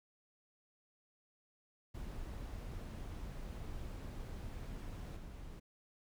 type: noise with level steps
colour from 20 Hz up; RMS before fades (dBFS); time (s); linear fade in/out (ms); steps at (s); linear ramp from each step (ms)
brown; -45 / -49; 1.94-5.6; 10; 5.16; 10
effects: none